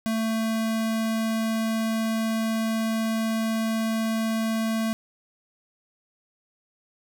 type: tone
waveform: square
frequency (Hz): 223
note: A3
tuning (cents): +23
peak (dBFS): -24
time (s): 0.06-4.93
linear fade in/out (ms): 0
effects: none